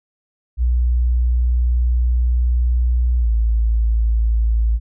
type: tone with pitch glide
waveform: sine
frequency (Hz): 60.6 to 55.89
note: B1 to A1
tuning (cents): -32 to +28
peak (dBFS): -13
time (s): 0.57-4.8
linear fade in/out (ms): 50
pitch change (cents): -140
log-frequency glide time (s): 3.19-3.29
effects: none